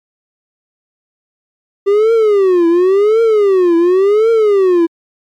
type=tone with vibrato; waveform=triangle; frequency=392 Hz; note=G4; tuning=in tune; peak=-5 dBFS; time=1.86-4.87 s; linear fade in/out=20 ms; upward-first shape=triangle; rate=0.92 Hz; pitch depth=290 cents each way; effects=MP3 96 kbps